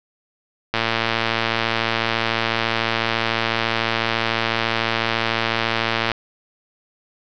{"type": "click train", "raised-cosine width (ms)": 0.3, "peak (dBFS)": -3, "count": 614, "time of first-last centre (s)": [0.74, 6.117], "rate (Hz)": 114, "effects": ["resampled to 16000 Hz", "7-bit"]}